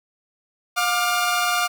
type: tone cluster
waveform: sawtooth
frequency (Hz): 714 / 1185 / 1408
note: F5 / D6 / F6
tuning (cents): +38 / +15 / +14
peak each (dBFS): -20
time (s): 0.76-1.68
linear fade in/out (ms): 20
effects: none